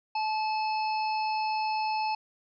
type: harmonic tone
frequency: 866 Hz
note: A5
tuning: 28 cents flat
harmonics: 1 / 3 / 5 / 6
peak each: -27 / -37 / -41 / -43 dBFS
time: 0.15-2.15 s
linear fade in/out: 5 ms
effects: none